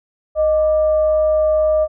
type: tone with frequency modulation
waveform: sine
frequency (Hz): 620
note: D#5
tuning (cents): -6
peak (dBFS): -12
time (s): 0.35-1.88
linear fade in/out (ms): 50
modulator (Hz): 558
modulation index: 0.23
effects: none